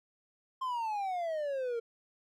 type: exponential sweep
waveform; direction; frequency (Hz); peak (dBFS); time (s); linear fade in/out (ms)
triangle; down; 1062 to 455.5; -30; 0.61-1.8; 10
effects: none